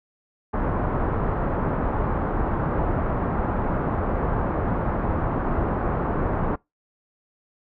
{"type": "low-pass noise", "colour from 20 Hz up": "pink", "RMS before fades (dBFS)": -24, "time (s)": [0.53, 6.56], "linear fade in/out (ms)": 10, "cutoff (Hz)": 1300, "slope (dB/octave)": 24, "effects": ["noise-tail reverb RT60 0.2 s tail -24 dB re dry"]}